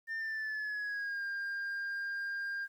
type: tone with pitch glide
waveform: sine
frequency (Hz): 1800 to 1603.6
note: A6 to G6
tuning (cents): +39 to +39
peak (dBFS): -32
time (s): 0.07-2.68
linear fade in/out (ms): 50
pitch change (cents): -200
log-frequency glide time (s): 0.18-1.24
effects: tanh soft clip ceiling -34 dBFS + 11-bit